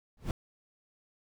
brown noise with exponential growth, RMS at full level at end -27 dBFS, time 0.17-0.31 s, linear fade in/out 2 ms, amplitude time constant 30 ms, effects none

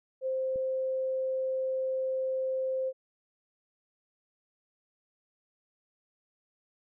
sine tone, 523.3 Hz, C5, in tune, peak -28 dBFS, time 0.21-2.93 s, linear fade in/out 50 ms
click, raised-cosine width 3 ms, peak -34 dBFS, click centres 0.559 s
effects none

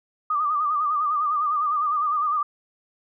sine tone with vibrato, 1203 Hz, D6, 41 cents sharp, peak -20 dBFS, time 0.3-2.43 s, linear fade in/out 5 ms, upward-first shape sine, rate 9.9 Hz, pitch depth 75 cents each way, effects none

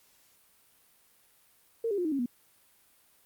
sine tone with pitch steps, 457.9 / 403.3 / 355.1 / 312.8 / 275.4 / 242.6 Hz, A#4 / G4 / F4 / D#4 / C#4 / B3, -31 / +49 / +29 / +9 / -11 / -31 cents, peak -27 dBFS, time 1.84-2.26 s, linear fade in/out 5 ms, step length 70 ms, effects white hiss -64 dBFS RMS until 3.25 s + Opus 48 kbps

